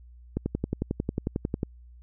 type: click train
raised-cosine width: 3 ms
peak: -14 dBFS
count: 15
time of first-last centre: 0.37-1.631 s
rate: 11.1 Hz
effects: added 60 Hz sine -47 dBFS peak until 2.02 s